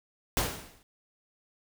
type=noise with exponential decay; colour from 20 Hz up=pink; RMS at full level=-25 dBFS; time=0.37-0.83 s; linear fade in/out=1 ms; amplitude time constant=100 ms; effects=none